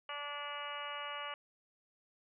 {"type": "harmonic tone", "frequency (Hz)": 290, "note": "D4", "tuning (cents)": -22, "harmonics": [2, 3, 4, 5, 6, 7, 8, 9, 10], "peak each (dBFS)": [-49, -49, -44, -50, -52, -51, -50, -55, -46], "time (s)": [0.09, 1.34], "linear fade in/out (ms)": 2, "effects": []}